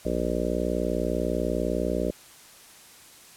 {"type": "harmonic tone with a mistuned harmonic", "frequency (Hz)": 60, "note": "B1", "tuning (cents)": -49, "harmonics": [1, 3, 4, 5, 6, 7, 8, 9, 10], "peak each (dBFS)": [-33, -33, -33, -33, -33, -33, -33, -33, -33], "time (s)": [0.05, 2.11], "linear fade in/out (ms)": 5, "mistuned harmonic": 1, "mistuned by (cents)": 23, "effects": ["white hiss -50 dBFS RMS until 3.36 s", "low-pass 12000 Hz 12 dB/octave"]}